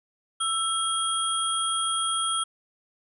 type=tone cluster; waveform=sine; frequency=1327 / 3269 / 9400 Hz; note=E6 / G#7 / D9; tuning=+11 / -28 / +1 cents; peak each=-27 / -28 / -30 dBFS; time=0.4-2.44 s; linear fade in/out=10 ms; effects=none